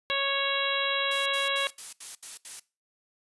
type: harmonic tone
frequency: 553 Hz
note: C#5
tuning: 4 cents flat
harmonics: 1 / 2 / 3 / 4 / 5 / 6 / 7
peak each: -33 / -33 / -33 / -33 / -33 / -33 / -33 dBFS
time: 0.1-1.67 s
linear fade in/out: 0 ms
type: noise bursts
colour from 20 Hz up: blue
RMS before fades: -38 dBFS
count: 7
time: 1.11-2.598 s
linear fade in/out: 5 ms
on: 150 ms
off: 73 ms
effects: noise-tail reverb RT60 0.3 s tail -21 dB re dry + resampled to 24000 Hz